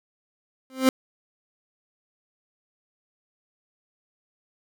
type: tone with exponential growth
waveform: 30% pulse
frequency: 261.6 Hz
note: C4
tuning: in tune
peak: -9 dBFS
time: 0.7-0.89 s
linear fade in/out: 1 ms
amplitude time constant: 41 ms
effects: none